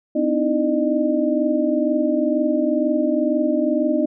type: tone cluster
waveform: sine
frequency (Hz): 253.6 / 297.7 / 319.8 / 607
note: B3 / D4 / D#4 / D#5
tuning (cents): +46 / +24 / +48 / -43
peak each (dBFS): -22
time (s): 0.15-4.06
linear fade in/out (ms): 10
effects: none